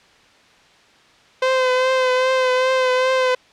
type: tone with vibrato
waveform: sawtooth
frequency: 514 Hz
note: C5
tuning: 31 cents flat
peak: -11 dBFS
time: 1.42-3.35 s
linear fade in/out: 5 ms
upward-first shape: triangle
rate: 2.5 Hz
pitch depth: 32 cents each way
effects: white hiss -51 dBFS RMS until 3.52 s + low-pass 4000 Hz 12 dB/octave